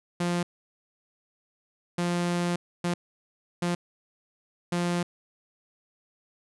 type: tone bursts at uneven times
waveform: sawtooth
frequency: 174.61 Hz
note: F3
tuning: in tune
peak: -21 dBFS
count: 5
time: 0.2-0.43 / 1.98-2.56 / 2.84-2.94 / 3.62-3.75 / 4.72-5.03 s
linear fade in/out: 5 ms
effects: resampled to 24000 Hz